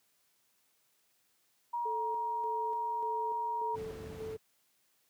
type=tone with pitch glide; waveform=sine; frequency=950 to 944.5 Hz; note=A#5 to A#5; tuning=+33 to +22 cents; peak=-32 dBFS; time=1.73-3.76 s; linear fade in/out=10 ms; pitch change=-11 cents; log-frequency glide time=1.91-1.96 s
type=tone with tremolo; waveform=sine; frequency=440 Hz; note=A4; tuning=in tune; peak=-38 dBFS; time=1.85-4.37 s; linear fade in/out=10 ms; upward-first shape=square; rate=1.7 Hz; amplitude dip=55%
type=noise; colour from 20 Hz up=brown; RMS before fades=-40 dBFS; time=3.73-4.38 s; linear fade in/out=50 ms
effects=white hiss -73 dBFS RMS until 5.09 s + high-pass 100 Hz 12 dB/octave